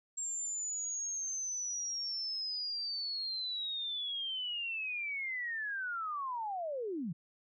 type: linear sweep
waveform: sine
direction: down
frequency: 7480 to 146.83 Hz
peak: -35 dBFS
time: 0.17-7.13 s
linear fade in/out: 10 ms
effects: none